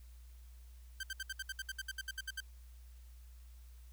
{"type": "tone bursts", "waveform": "sawtooth", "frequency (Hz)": 1558, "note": "G6", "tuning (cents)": -11, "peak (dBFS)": -35, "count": 15, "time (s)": [1, 2.405], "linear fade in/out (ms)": 5, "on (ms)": 33, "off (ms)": 65, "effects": ["added 60 Hz sine -52 dBFS peak until 3.92 s", "white hiss -69 dBFS RMS until 3.92 s"]}